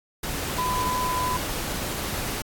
sine tone in noise, 1004 Hz, B5, 28 cents sharp, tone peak -24 dBFS, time 0.58-1.37 s, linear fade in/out 5 ms, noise pink, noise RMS -30 dBFS, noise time 0.23-2.42 s, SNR +3 dB, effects AAC 64 kbps

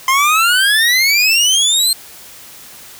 25% pulse exponential sweep, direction up, 1039 to 4221 Hz, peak -6 dBFS, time 0.08-1.93 s, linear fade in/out 2 ms, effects white hiss -37 dBFS RMS until 2.99 s

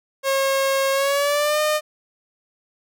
sawtooth tone with pitch glide, 542 to 608.4 Hz, C#5 to D#5, -39 to -39 cents, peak -14 dBFS, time 0.23-1.81 s, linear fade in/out 50 ms, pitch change +200 cents, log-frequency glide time 0.92-1.6 s, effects none

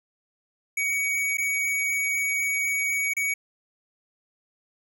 square tone with dropouts, 2252 Hz, C#7, 27 cents sharp, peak -24 dBFS, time 0.77-3.34 s, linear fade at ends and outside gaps 5 ms, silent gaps 1.372-1.382 / 3.136-3.166 s, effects none

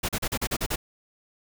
pink noise bursts, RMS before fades -27 dBFS, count 8, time 0.03-0.76 s, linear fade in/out 10 ms, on 58 ms, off 38 ms, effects none

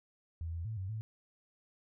sine tone with pitch steps, 82.5 / 84 / 110.6 / 94.6 / 109.7 Hz, E2 / E2 / A2 / F#2 / A2, +2 / +33 / +9 / +39 / -5 cents, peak -36 dBFS, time 0.41-1.01 s, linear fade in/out 0 ms, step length 120 ms, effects none

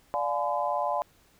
sine chord, D diminished seventh, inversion none, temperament just, 587.3 / 704.8 / 845.8 / 1014.9 Hz, D5 / F5 / Ab5 / Cb6, 0 / +16 / +31 / +47 cents, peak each -31 dBFS, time 0.14-1.02 s, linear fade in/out 0 ms, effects pink hiss -62 dBFS RMS until 1.39 s

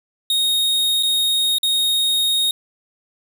45% pulse tone with dropouts, 3729 Hz, A#7, in tune, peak -16 dBFS, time 0.3-2.51 s, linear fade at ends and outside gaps 2 ms, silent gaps 1.027-1.032 / 1.584-1.631 s, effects none

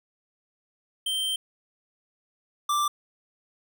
square tone pair in turn, 3133 / 1177.3 Hz, G7 / D6, -2 / +4 cents, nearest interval octave + perfect fourth, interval 1694 cents, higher first, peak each -26 / -23 dBFS, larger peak second, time 1.06-1.36 / 2.69-2.88 s, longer first, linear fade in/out 5 ms, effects none

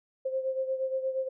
sine beating tone pair, 525 / 533.5 Hz, C5 / C5, +6 / +34 cents, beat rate 8.5 Hz, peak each -29 / -35 dBFS, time 0.25-1.29 s, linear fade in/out 10 ms, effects none

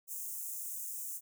white high-pass noise, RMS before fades -41 dBFS, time 0.07-1.21 s, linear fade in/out 50 ms, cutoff 6500 Hz, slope 48 dB/octave, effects none

